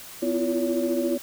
sine tone cluster, 252.4 / 332.1 / 346.4 / 566 Hz, B3 / E4 / F4 / C#5, +38 / +13 / -14 / +36 cents, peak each -27 dBFS, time 0.22-1.18 s, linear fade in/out 10 ms, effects tanh soft clip ceiling -13 dBFS + white hiss -42 dBFS RMS until 1.22 s

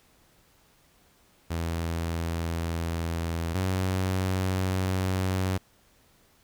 sawtooth tone pair in turn, 83.4 / 93.61 Hz, E2 / F#2, +21 / +21 cents, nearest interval major second, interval 200 cents, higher second, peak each -24 / -21 dBFS, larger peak second, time 1.5-3.54 / 3.54-5.58 s, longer neither, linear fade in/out 10 ms, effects pink hiss -62 dBFS RMS until 6.43 s

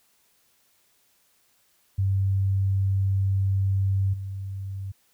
sine tone with level steps, 97.1 Hz, G2, 16 cents flat, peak -20 / -30 dBFS, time 1.98-4.92 s, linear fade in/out 10 ms, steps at 4.13 s, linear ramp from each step 10 ms, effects white hiss -65 dBFS RMS until 5.13 s

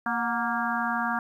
harmonic tone with a mistuned harmonic, 233.1 Hz, A#3, in tune, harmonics 1 / 3 / 4 / 5 / 6 / 7, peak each -32 / -32 / -32 / -32 / -32 / -32 dBFS, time 0.06-1.19 s, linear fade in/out 2 ms, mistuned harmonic 3, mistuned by +66 cents, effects 10-bit

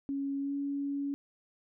sine tone with pitch glide, 277.2 to 281.4 Hz, C#4 to C#4, 0 to +26 cents, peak -31 dBFS, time 0.09-1.14 s, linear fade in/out 0 ms, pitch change +26 cents, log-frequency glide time 0.39-0.54 s, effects none

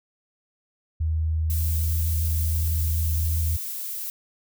sine tone with pitch glide, 79.4 to 80.23 Hz, D#2 to E2, +36 to -46 cents, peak -21 dBFS, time 1-3.57 s, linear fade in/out 10 ms, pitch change +18 cents, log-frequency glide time 1.12-3.19 s
violet noise, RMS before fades -32 dBFS, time 1.5-4.1 s, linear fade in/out 0 ms
effects none

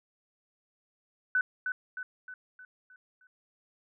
sine tone with echo, 1500 Hz, F#6, 23 cents sharp, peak -23 dBFS, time 1.35-1.41 s, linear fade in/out 2 ms, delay 310 ms, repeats 6, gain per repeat -6 dB, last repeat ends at 3.27 s, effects none

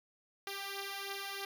5% pulse beating tone pair, 393.4 / 396.5 Hz, G4 / G4, +6 / +20 cents, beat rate 3.1 Hz, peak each -33 / -30 dBFS, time 0.47-1.45 s, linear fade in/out 2 ms, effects none

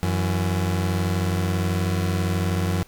30% pulse tone pair together, 92.5 / 166.54 Hz, F#2 / E3, 0 / +18 cents, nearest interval minor seventh, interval 1018 cents, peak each -19 / -25 dBFS, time 0.03-2.83 s, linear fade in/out 0 ms, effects pink hiss -53 dBFS RMS until 2.87 s

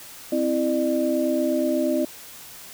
sine tone cluster, 260.7 / 329.1 / 602 Hz, C4 / E4 / D5, -6 / -3 / +43 cents, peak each -24 dBFS, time 0.32-2.05 s, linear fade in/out 5 ms, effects white hiss -42 dBFS RMS until 2.73 s

